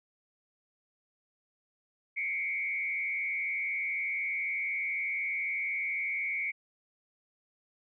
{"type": "tone with frequency modulation", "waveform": "sine", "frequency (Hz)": 2217, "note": "C#7", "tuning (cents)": 0, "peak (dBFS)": -30, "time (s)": [2.16, 6.52], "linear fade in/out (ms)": 20, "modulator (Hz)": 88, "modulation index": 1.2, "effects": []}